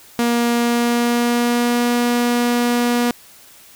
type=tone with pitch glide; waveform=sawtooth; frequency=236.9 to 240.8 Hz; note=A#3 to B3; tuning=+28 to -44 cents; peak=-11 dBFS; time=0.19-3.11 s; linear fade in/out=0 ms; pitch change=+28 cents; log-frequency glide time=0.53-1.89 s; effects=white hiss -45 dBFS RMS until 3.75 s